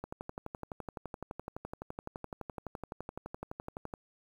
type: click train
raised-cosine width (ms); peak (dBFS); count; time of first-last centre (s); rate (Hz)
1; -25; 47; 0.04-3.938; 11.8
effects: 9-bit